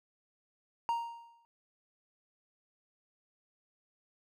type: tone with exponential decay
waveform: triangle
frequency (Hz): 932.3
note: A#5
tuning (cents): 0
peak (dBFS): -25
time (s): 0.89-1.45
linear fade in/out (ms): 0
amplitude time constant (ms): 120
effects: none

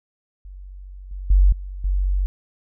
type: tone with level steps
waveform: sine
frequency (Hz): 47.03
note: F#1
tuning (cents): +29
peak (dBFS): -35 / -28 / -10 / -29 / -17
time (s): 0.45-2.26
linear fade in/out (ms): 0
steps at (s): 1.11 / 1.3 / 1.52 / 1.84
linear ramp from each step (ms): 5
effects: none

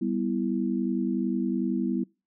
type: chord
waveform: sine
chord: E minor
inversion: first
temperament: equal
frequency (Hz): 196 / 246.9 / 329.6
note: G3 / B3 / E4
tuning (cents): 0 / 0 / 0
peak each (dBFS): -29 / -28 / -30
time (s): 0.01-2.04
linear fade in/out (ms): 10
effects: noise-tail reverb RT60 0.3 s tail -25 dB re dry

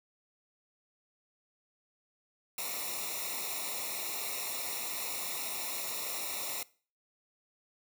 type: noise with comb filter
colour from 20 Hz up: white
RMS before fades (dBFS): -37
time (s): 2.58-6.63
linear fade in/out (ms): 2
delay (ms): 0.63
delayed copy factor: -0.95
effects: noise-tail reverb RT60 0.4 s tail -21 dB re dry

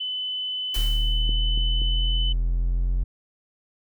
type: tone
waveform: sine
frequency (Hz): 3015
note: F#7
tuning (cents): +32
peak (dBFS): -26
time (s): 0-2.33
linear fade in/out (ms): 10
type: noise with exponential decay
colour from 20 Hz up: white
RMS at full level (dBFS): -33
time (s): 0.74-1.34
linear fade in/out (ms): 5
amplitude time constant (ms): 130
type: exponential sweep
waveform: triangle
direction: up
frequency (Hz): 37.09 to 44.49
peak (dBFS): -18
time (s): 0.76-3.04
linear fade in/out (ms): 10
type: clicks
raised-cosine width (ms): 3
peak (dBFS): -31 / -21 / -27 / -25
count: 4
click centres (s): 0.785 / 1.293 / 1.576 / 1.818
effects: none

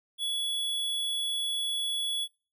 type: tone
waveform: square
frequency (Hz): 3387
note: G#7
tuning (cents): +33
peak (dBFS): -29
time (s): 0.18-2.28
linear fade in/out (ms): 50
effects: noise-tail reverb RT60 0.4 s tail -26 dB re dry

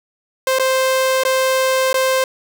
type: tone with dropouts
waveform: sawtooth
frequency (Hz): 523.3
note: C5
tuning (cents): 0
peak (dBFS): -10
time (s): 0.47-2.24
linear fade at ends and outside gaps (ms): 2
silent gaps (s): 0.587-0.596 / 1.236-1.25 / 1.93-1.942
effects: none

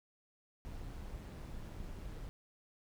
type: noise with amplitude modulation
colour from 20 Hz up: brown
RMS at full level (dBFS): -44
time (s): 0.65-2.29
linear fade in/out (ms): 0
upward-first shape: sine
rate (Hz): 158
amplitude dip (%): 35
effects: none

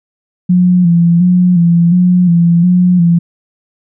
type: tone with vibrato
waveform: sine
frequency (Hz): 175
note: F3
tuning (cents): +4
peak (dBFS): -5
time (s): 0.49-3.19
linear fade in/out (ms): 10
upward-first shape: square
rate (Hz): 1.4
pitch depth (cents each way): 47
effects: none

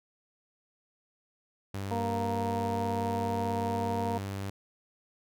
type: tone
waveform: sawtooth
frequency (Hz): 98.2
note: G2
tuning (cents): +4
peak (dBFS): -30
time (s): 1.74-4.5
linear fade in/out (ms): 5
type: harmonic tone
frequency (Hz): 233.1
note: A#3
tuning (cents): 0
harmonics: 1 / 2 / 3 / 4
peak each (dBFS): -35 / -35 / -35 / -35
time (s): 1.91-4.18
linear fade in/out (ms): 5
effects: none

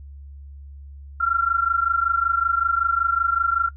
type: tone pair together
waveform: sine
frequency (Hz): 1356.7 / 1382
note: E6 / F6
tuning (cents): +49 / -19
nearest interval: unison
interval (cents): 32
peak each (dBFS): -20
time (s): 1.2-3.69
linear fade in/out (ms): 10
effects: noise-tail reverb RT60 0.1 s tail -17 dB re dry + added 70 Hz sine -37 dBFS peak until 3.76 s

